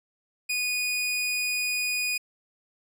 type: tone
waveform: sawtooth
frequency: 2475 Hz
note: D#7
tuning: 10 cents flat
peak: -22 dBFS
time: 0.49-2.18 s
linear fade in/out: 10 ms
effects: resampled to 32000 Hz